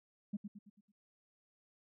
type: tone with echo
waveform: sine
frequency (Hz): 205.3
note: G#3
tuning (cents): -20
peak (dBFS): -34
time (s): 0.33-0.37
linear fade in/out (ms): 10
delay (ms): 110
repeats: 5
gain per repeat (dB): -7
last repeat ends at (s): 0.92
effects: tanh soft clip ceiling -31 dBFS